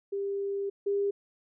sine tone pair in turn, 397.8 / 401.5 Hz, G4 / G4, +25 / +41 cents, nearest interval unison, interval 16 cents, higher second, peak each -29 / -25 dBFS, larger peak second, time 0.12-0.7 / 0.86-1.11 s, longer first, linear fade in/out 10 ms, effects none

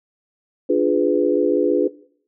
sine chord, D diminished seventh, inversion none, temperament equal with one note detuned, 293.7 / 349.2 / 415.3 / 499.3 Hz, D4 / F4 / Ab4 / Cb5, 0 / 0 / 0 / +19 cents, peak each -20 dBFS, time 0.69-1.88 s, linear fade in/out 10 ms, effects noise-tail reverb RT60 0.6 s tail -19 dB re dry

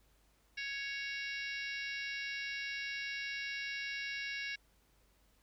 harmonic tone, 555 Hz, C#5, 2 cents sharp, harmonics 3 / 4 / 5 / 6 / 7 / 8 / 9 / 10, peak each -43 / -42 / -45 / -57 / -49 / -56 / -52 / -50 dBFS, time 0.57-4.56 s, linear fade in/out 10 ms, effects added 50 Hz sine -70 dBFS peak until 5.42 s + pink hiss -72 dBFS RMS until 5.42 s

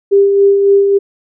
sine tone with tremolo, 398 Hz, G4, 26 cents sharp, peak -4 dBFS, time 0.11-0.99 s, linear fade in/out 20 ms, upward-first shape sine, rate 3.6 Hz, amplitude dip 40%, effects none

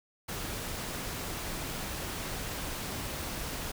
pink noise, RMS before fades -37 dBFS, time 0.28-3.72 s, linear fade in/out 10 ms, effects none

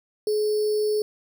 sine tone with sample-and-hold, 423.6 Hz, G#4, 34 cents sharp, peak -20 dBFS, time 0.27-1.02 s, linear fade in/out 2 ms, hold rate 4900 Hz, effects none

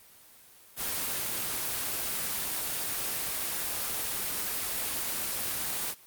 white noise, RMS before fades -32 dBFS, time 0.76-5.95 s, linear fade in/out 50 ms, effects white hiss -55 dBFS RMS until 6.06 s + Opus 24 kbps

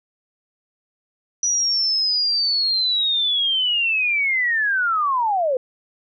sine linear sweep, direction down, 5880 to 490.5 Hz, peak -17 dBFS, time 1.43-5.57 s, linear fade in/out 2 ms, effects none

